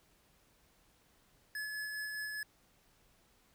square tone with tremolo, 1709 Hz, G#6, 49 cents sharp, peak -38 dBFS, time 1.55-2.43 s, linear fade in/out 2 ms, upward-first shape sine, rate 4.9 Hz, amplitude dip 25%, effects pink hiss -69 dBFS RMS until 3.54 s

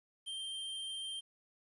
square tone, 3157 Hz, G7, 12 cents sharp, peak -40 dBFS, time 0.26-1.21 s, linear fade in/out 20 ms, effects resampled to 24000 Hz + 12-bit

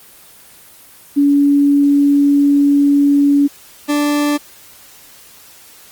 sine / 40% pulse tone pair in turn, 284.5 / 292.7 Hz, C#4 / D4, +45 / -6 cents, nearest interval unison, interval 49 cents, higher second, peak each -8 / -12 dBFS, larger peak first, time 1.16-3.48 / 3.88-4.38 s, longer first, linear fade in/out 20 ms, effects white hiss -42 dBFS RMS until 5.91 s + Opus 24 kbps

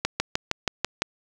slowing click train, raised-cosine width 0.2 ms, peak -5 dBFS, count 7, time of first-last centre 0.05-1.02 s, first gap 150 ms, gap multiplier 1.03, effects none

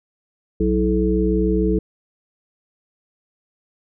harmonic tone with a mistuned harmonic, 61.74 Hz, B1, in tune, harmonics 1 / 3 / 5 / 7, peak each -21 / -21 / -21 / -21 dBFS, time 0.6-1.79 s, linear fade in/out 5 ms, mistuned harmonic 5, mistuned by +91 cents, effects none

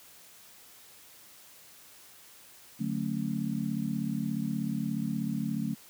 sine chord, D major seventh, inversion none, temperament just, 146.83 / 183.54 / 220.2 / 275.3 Hz, D3 / F#3 / A3 / C#4, 0 / -14 / +2 / -12 cents, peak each -36 / -35 / -32 / -37 dBFS, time 2.79-5.75 s, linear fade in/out 20 ms, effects white hiss -54 dBFS RMS until 5.89 s + high-pass 60 Hz 12 dB/octave

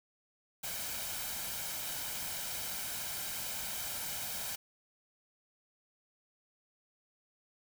white noise with comb filter, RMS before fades -39 dBFS, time 0.63-4.56 s, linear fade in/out 10 ms, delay 1.3 ms, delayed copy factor +0.5, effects none

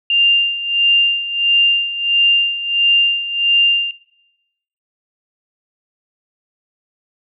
sine tone with tremolo, 2794 Hz, F7, in tune, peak -9 dBFS, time 0.1-3.91 s, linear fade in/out 2 ms, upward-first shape sine, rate 1.5 Hz, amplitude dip 75%, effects noise-tail reverb RT60 0.9 s tail -18 dB re dry

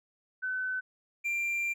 sine / triangle tone pair in turn, 1514 / 2374 Hz, F#6 / D7, +39 / +18 cents, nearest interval minor sixth, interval 779 cents, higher second, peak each -30 / -27 dBFS, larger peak second, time 0.42-0.81 / 1.24-1.74 s, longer second, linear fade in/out 20 ms, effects none

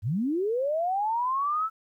sine linear sweep, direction up, 87 to 1331 Hz, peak -24 dBFS, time 0.02-1.7 s, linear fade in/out 50 ms, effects 11-bit

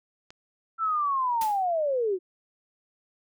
click, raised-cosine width 0.2 ms, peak -28 dBFS, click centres 0.305 s
sine linear sweep, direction down, 1348 to 350 Hz, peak -23 dBFS, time 0.78-2.19 s, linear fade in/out 50 ms
white noise with exponential decay, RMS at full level -33 dBFS, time 1.41-1.65 s, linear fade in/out 5 ms, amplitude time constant 51 ms
effects none

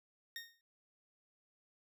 20% pulse tone with exponential decay, 1849 Hz, A#6, 15 cents flat, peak -35 dBFS, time 0.36-0.61 s, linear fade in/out 1 ms, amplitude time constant 53 ms, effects none

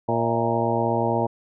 harmonic tone with a mistuned harmonic, 116.54 Hz, A#2, in tune, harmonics 1 / 2 / 3 / 4 / 5 / 6 / 7 / 8, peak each -28 / -28 / -28 / -28 / -28 / -28 / -28 / -28 dBFS, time 0.08-1.27 s, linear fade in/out 10 ms, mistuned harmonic 6, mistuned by -71 cents, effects none

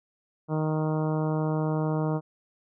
harmonic tone, 155.56 Hz, D#3, in tune, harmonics 1 / 2 / 3 / 4 / 5 / 6 / 7 / 8 / 9, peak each -26 / -31 / -33 / -35 / -39 / -39 / -42 / -44 / -48 dBFS, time 0.48-2.21 s, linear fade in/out 50 ms, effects none

